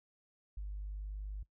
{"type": "tone", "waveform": "sine", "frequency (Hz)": 50.4, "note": "G1", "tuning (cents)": 49, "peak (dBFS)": -38, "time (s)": [0.57, 1.43], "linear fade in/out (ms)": 5, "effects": ["noise-tail reverb RT60 0.1 s tail -19 dB re dry", "tanh soft clip ceiling -34 dBFS"]}